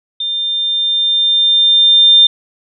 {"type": "tone with level ramp", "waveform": "sine", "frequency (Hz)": 3600, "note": "A7", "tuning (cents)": 39, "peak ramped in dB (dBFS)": [-16, -3], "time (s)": [0.2, 2.27], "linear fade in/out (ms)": 5, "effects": []}